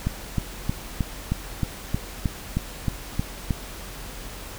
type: click train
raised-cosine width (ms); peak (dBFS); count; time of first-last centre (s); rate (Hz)
5; -10; 12; 0.07-3.507; 3.2
effects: added 44 Hz sine -40 dBFS peak until 4.58 s + pink hiss -39 dBFS RMS until 4.58 s